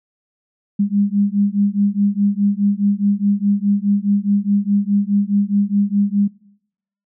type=beating tone pair; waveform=sine; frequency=200 / 204.8 Hz; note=G3 / G#3; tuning=+35 / -24 cents; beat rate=4.8 Hz; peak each=-17 / -17 dBFS; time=0.79-6.28 s; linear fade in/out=10 ms; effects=noise-tail reverb RT60 0.8 s tail -22 dB re dry

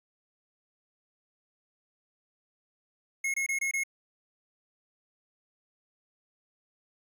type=tone bursts; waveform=square; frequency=2168 Hz; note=C#7; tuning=39 cents flat; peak=-28 dBFS; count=5; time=3.24-3.836 s; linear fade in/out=5 ms; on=100 ms; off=24 ms; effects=resampled to 32000 Hz

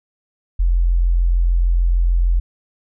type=tone; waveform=sine; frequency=43.31 Hz; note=F1; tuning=14 cents flat; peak=-12 dBFS; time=0.59-2.4 s; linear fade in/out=10 ms; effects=none

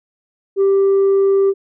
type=tone; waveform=sine; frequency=392 Hz; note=G4; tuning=in tune; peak=-8 dBFS; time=0.56-1.54 s; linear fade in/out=50 ms; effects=tanh soft clip ceiling -9 dBFS

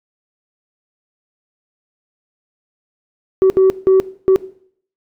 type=tone bursts at uneven times; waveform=sine; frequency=380 Hz; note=F#4; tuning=46 cents sharp; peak=-5 dBFS; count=4; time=3.42-3.5 / 3.57-3.7 / 3.87-4 / 4.28-4.36 s; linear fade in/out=0 ms; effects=noise-tail reverb RT60 0.6 s tail -19 dB re dry + tanh soft clip ceiling -5 dBFS

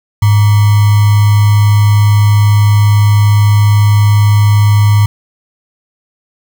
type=tone with sample-and-hold; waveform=sine; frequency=103.83 Hz; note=G#2; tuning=in tune; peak=-4 dBFS; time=0.22-5.06 s; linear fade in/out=5 ms; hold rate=1050 Hz; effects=none

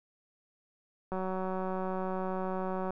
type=click train; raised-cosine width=1 ms; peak=-22 dBFS; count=335; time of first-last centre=1.12-2.906 s; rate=187 Hz; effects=none

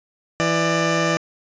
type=tone pair together; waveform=15% pulse; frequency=165.6 / 593.9 Hz; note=E3 / D5; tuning=+8 / +19 cents; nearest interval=octave + minor seventh; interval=2211 cents; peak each=-14 dBFS; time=0.4-1.17 s; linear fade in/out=0 ms; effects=resampled to 16000 Hz

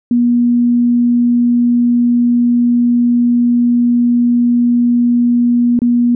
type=tone with dropouts; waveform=sine; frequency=240.5 Hz; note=B3; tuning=46 cents flat; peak=-8 dBFS; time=0.11-6.15 s; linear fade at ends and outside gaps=2 ms; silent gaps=5.791-5.818 s; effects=none

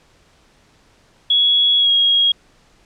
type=tone with pitch glide; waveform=sine; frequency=3353 to 3284 Hz; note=G#7 to G#7; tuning=+16 to -20 cents; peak=-11 dBFS; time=1.3-2.32 s; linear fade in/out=5 ms; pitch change=-36 cents; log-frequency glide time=1.78-1.91 s; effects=pink hiss -54 dBFS RMS until 2.85 s + low-pass 7000 Hz 12 dB/octave

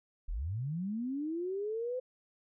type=linear sweep; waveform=sine; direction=up; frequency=30.87 to 515 Hz; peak=-33 dBFS; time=0.28-2 s; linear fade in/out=10 ms; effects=none

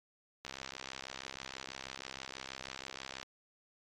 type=click train; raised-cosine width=0.2 ms; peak=-25 dBFS; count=185; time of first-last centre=0.45-3.229 s; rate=66.2 Hz; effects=AAC 32 kbps

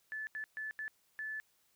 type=tone bursts at uneven times; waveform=sine; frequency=1739 Hz; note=A6; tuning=21 cents flat; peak=-38 dBFS; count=5; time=0.12-0.27 / 0.35-0.44 / 0.57-0.71 / 0.79-0.88 / 1.19-1.4 s; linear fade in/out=0 ms; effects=white hiss -73 dBFS RMS until 1.75 s

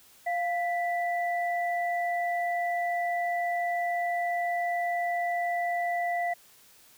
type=tone pair together; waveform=sine; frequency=698.5 / 1975.7 Hz; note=F5 / B6; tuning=0 / 0 cents; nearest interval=octave + tritone; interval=1800 cents; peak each=-27 / -33 dBFS; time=0.26-6.34 s; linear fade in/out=10 ms; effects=white hiss -57 dBFS RMS until 6.97 s

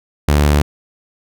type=tone; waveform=sawtooth; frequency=73.42 Hz; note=D2; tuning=in tune; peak=-6 dBFS; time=0.28-0.62 s; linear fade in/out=5 ms; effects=none

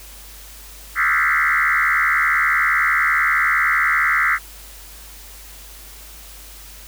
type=tone with frequency modulation; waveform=sine; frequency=1661.2 Hz; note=G#6; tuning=in tune; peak=-14 dBFS; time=0.95-4.39 s; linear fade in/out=50 ms; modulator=75.3 Hz; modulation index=5.6; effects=added 50 Hz sine -41 dBFS peak until 6.87 s + white hiss -41 dBFS RMS until 6.87 s

